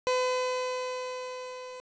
30% pulse tone with level ramp, 506 Hz, B4, 42 cents sharp, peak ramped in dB -21 to -38 dBFS, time 0.07-1.8 s, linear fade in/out 0 ms, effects resampled to 16000 Hz + 10-bit

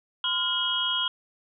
sine tone cluster, 1024 / 1411 / 2934 / 3258 Hz, C6 / F6 / F#7 / G#7, -38 / +17 / -15 / -34 cents, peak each -33 / -33 / -30 / -26 dBFS, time 0.24-1.08 s, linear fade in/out 2 ms, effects none

